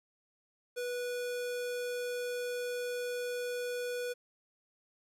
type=tone; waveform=square; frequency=490 Hz; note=B4; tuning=14 cents flat; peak=-35 dBFS; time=0.76-4.14 s; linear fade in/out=20 ms; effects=resampled to 32000 Hz + 11-bit